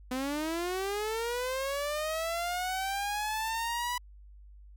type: linear sweep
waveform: sawtooth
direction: up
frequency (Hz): 249.7 to 987.8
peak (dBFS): -27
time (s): 0.11-3.98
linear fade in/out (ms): 5
effects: added 50 Hz sine -49 dBFS peak until 4.76 s